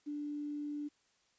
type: tone with quantisation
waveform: sine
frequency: 293.7 Hz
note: D4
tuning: in tune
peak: -37 dBFS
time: 0.06-0.89 s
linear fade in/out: 20 ms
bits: 11
effects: white hiss -73 dBFS RMS until 1.38 s + resampled to 16000 Hz